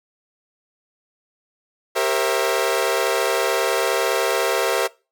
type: chord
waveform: sawtooth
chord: C dominant seventh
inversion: second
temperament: equal with one note detuned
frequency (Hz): 392 / 466.2 / 535.8 / 659.3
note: G4 / Bb4 / C5 / E5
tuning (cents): 0 / 0 / +41 / 0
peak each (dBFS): -21 / -19 / -20 / -20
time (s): 1.95-4.88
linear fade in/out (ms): 20
effects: noise-tail reverb RT60 0.3 s tail -22 dB re dry